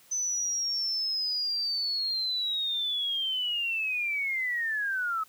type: linear sweep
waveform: sine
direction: down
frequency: 6090 to 1272 Hz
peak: -27 dBFS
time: 0.11-5.24 s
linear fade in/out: 10 ms
effects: white hiss -58 dBFS RMS until 5.28 s + high-pass 60 Hz 12 dB/octave